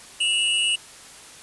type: tone pair together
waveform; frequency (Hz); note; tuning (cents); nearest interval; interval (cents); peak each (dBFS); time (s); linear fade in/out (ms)
square; 2696 / 2904; E7 / F#7; +38 / -33; minor second; 129; -26 / -21; 0.2-0.76; 10
effects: white hiss -44 dBFS RMS until 1.42 s + resampled to 24000 Hz